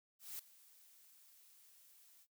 blue noise with ADSR envelope, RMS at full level -45 dBFS, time 0.19-2.27 s, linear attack 200 ms, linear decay 6 ms, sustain -20 dB, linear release 55 ms, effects noise-tail reverb RT60 0.2 s tail -25 dB re dry

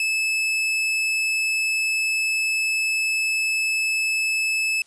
40% pulse tone, 2610 Hz, E7, 18 cents flat, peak -19 dBFS, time 0-4.82 s, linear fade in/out 2 ms, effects white hiss -57 dBFS RMS until 4.86 s + resampled to 22050 Hz

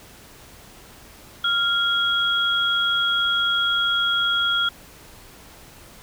sine tone pair together, 1392 / 3311 Hz, F6 / G#7, -6 / -6 cents, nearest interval octave + minor third, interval 1500 cents, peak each -21 dBFS, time 1.44-4.69 s, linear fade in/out 5 ms, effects pink hiss -46 dBFS RMS until 6.02 s

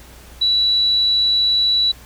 sine tone, 3936 Hz, B7, 7 cents flat, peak -13 dBFS, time 0.41-1.92 s, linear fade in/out 10 ms, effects added 60 Hz sine -41 dBFS peak until 2.05 s + pink hiss -44 dBFS RMS until 2.05 s

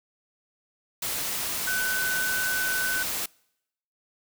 sine tone in noise, 1508 Hz, F#6, 32 cents sharp, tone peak -26 dBFS, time 1.67-3.03 s, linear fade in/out 5 ms, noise white, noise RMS -30 dBFS, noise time 1.02-3.26 s, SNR +1 dB, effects noise-tail reverb RT60 0.8 s tail -26 dB re dry

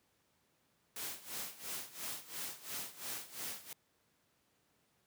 white noise with tremolo, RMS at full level -41 dBFS, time 0.96-3.73 s, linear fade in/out 2 ms, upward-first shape sine, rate 2.9 Hz, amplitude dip 85%, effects pink hiss -75 dBFS RMS until 5.06 s + high-pass 100 Hz 12 dB/octave

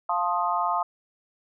sine chord, F dominant seventh, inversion none, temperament equal with one note detuned, 698.5 / 880 / 1056.2 / 1244.5 Hz, F5 / A5 / C6 / Eb6, 0 / 0 / +16 / 0 cents, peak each -28 dBFS, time 0.09-0.83 s, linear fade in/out 5 ms, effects none

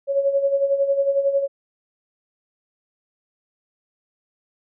sine tone with tremolo, 554.4 Hz, C#5, in tune, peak -14 dBFS, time 0.07-1.48 s, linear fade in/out 50 ms, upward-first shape sine, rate 11 Hz, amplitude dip 65%, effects none

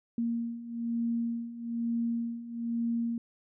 sine beating tone pair, 232.4 / 233.5 Hz, A#3 / A#3, -5 / +3 cents, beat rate 1.1 Hz, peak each -35 / -31 dBFS, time 0.18-3.18 s, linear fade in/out 2 ms, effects none

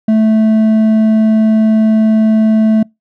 sine tone with hard clipping, 218.8 Hz, A3, 9 cents flat, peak -8 dBFS, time 0.08-2.83 s, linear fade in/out 5 ms, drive 5 dB, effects noise-tail reverb RT60 0.2 s tail -26 dB re dry

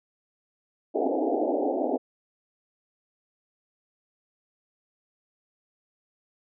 pink band-pass noise, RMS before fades -26 dBFS, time 0.94-1.98 s, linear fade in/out 20 ms, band 250 to 810 Hz, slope 96 dB/octave, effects none

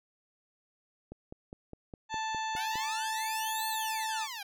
click train, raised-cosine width 2 ms, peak -30 dBFS, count 9, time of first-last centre 1.12-2.756 s, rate 4.89 Hz
harmonic tone, 880 Hz, A5, in tune, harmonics 1 / 2 / 3 / 4 / 5 / 7 / 8, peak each -33 / -40 / -44 / -44 / -48 / -49 / -52 dBFS, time 2.09-4.28 s, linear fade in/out 50 ms
10% pulse exponential two-way sweep, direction up then down, 708 to 4435 to 772 Hz, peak -30 dBFS, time 2.56-4.43 s, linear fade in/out 5 ms, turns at 3.68 s
effects none

